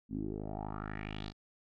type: tone with low-pass filter sweep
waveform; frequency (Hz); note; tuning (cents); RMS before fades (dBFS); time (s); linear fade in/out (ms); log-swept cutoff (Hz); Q
10% pulse; 52.1; G#1; +6; -40; 0.09-1.33; 50; 230 to 4700; 4.3
effects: none